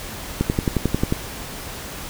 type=click train; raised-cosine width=3 ms; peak=-5 dBFS; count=9; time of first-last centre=0.41-1.124 s; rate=11.2 Hz; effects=pink hiss -33 dBFS RMS until 2.09 s